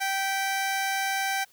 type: tone pair together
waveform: 20% pulse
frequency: 778.2 / 1963 Hz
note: G5 / B6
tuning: -13 / -11 cents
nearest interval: octave + major third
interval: 1602 cents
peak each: -21 / -30 dBFS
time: 0-1.45 s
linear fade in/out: 20 ms
effects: white hiss -60 dBFS RMS until 1.52 s